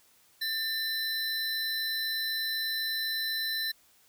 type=tone pair together; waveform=square; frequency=1788 / 4024 Hz; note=A6 / B7; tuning=+27 / +32 cents; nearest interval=octave + major second; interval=1405 cents; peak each=-34 / -32 dBFS; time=0.41-3.72 s; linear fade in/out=10 ms; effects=white hiss -63 dBFS RMS until 4.08 s